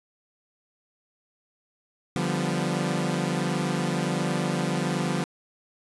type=chord; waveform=sawtooth; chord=G dominant seventh; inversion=second; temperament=equal; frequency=146.83 / 174.61 / 196 / 246.9 Hz; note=D3 / F3 / G3 / B3; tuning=0 / 0 / 0 / 0 cents; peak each=-26 / -24 / -28 / -28 dBFS; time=2.16-5.24 s; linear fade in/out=0 ms; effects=resampled to 24000 Hz + 9-bit